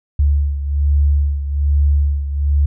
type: beating tone pair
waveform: sine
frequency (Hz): 71.6 / 72.8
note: D2 / D2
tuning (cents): -43 / -15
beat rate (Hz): 1.2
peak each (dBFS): -13 / -19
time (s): 0.19-2.66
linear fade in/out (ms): 5
effects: none